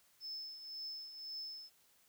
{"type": "tone with tremolo", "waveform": "triangle", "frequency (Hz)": 5250, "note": "E8", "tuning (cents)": -8, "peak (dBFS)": -40, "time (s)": [0.2, 1.7], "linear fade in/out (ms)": 50, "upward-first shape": "triangle", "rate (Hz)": 1.9, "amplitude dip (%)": 65, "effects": ["white hiss -70 dBFS RMS until 2.08 s"]}